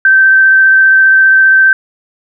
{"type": "tone with vibrato", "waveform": "sine", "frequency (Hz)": 1553, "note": "G6", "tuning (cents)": -17, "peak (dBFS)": -3, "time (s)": [0.05, 1.73], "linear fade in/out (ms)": 2, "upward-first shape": "triangle", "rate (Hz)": 15, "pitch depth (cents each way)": 12, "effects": []}